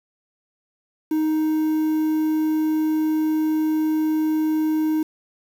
triangle tone with quantisation, 311.9 Hz, D#4, 4 cents sharp, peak -16 dBFS, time 1.11-5.03 s, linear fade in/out 5 ms, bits 7, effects none

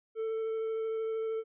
triangle tone with vibrato, 444.7 Hz, A4, 18 cents sharp, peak -29 dBFS, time 0.15-1.44 s, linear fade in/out 50 ms, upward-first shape triangle, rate 13 Hz, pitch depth 11 cents each way, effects resampled to 8000 Hz

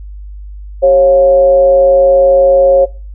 sine tone with frequency modulation, 545 Hz, C#5, 29 cents flat, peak -3 dBFS, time 0.82-2.86 s, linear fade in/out 20 ms, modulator 158 Hz, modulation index 0.36, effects noise-tail reverb RT60 0.4 s tail -24 dB re dry + added 50 Hz sine -25 dBFS peak until 3.14 s

